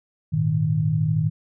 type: chord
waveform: sine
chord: Ab suspended second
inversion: none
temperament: equal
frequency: 103.83 / 116.54 / 155.56 Hz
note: Ab2 / Bb2 / Eb3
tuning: 0 / 0 / 0 cents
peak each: -26 / -25 / -20 dBFS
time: 0.32-1.3 s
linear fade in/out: 20 ms
effects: none